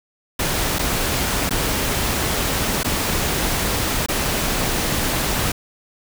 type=noise with dropouts; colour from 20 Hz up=pink; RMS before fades=-21 dBFS; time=0.39-5.52 s; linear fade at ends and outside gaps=5 ms; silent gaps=0.786-0.791 / 1.494-1.507 / 2.833-2.844 / 4.062-4.085 s; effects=none

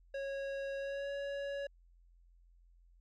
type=tone with pitch glide; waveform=square; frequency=550 to 561.2 Hz; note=C#5 to C#5; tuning=-14 to +21 cents; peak=-38 dBFS; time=0.14-1.67 s; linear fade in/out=5 ms; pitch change=+35 cents; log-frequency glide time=0.78-1.1 s; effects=added 43 Hz sine -61 dBFS peak until 3 s + low-pass 3000 Hz 12 dB/octave

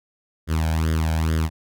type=tone with flanger; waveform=sawtooth; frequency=80 Hz; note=D#2; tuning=49 cents sharp; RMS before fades=-21 dBFS; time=0.47-1.5 s; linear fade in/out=50 ms; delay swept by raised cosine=0.59 to 1.3 ms; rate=2.3 Hz; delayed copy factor=+0.75; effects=none

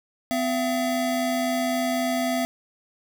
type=tone pair together; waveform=square; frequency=253.3 / 676.2 Hz; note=B3 / E5; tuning=+44 / +44 cents; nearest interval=octave + perfect fourth; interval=1700 cents; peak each=-26 dBFS; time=0.31-2.45 s; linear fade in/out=0 ms; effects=none

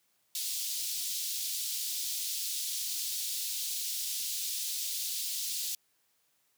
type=high-pass noise; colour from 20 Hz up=pink; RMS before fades=-35 dBFS; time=0.35-5.75 s; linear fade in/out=2 ms; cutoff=3700 Hz; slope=24 dB/octave; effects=white hiss -73 dBFS RMS until 6.57 s + high-pass 80 Hz 12 dB/octave

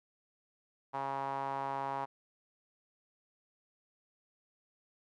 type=tone with band-pass filter; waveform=sawtooth; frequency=136.8 Hz; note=C#3; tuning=23 cents flat; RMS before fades=-37 dBFS; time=0.93-2.06 s; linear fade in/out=20 ms; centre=910 Hz; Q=4.5; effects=none

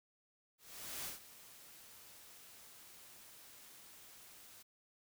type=noise with ADSR envelope; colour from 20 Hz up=white; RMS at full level=-43 dBFS; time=0.58-4.63 s; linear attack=470 ms; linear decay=140 ms; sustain=-15 dB; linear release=12 ms; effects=none

